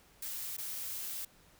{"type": "noise with dropouts", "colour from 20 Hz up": "blue", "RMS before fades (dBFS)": -40, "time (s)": [0.22, 1.25], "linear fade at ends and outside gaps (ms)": 5, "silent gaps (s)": [0.568, 0.581], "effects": ["pink hiss -63 dBFS RMS until 1.59 s"]}